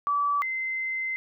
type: tone pair in turn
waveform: sine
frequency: 1152 / 2068 Hz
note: D6 / C7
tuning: -34 / -21 cents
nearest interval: minor seventh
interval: 1013 cents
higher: second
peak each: -22 / -27 dBFS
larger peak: first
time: 0.07-0.42 / 0.42-1.16 s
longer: second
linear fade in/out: 0 ms
effects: none